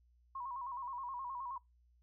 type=tone with vibrato; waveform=sine; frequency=1023 Hz; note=C6; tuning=39 cents flat; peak=-40 dBFS; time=0.35-1.58 s; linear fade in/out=5 ms; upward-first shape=square; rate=9.5 Hz; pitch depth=87 cents each way; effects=noise-tail reverb RT60 0.2 s tail -24 dB re dry + added 60 Hz sine -66 dBFS peak until 2.02 s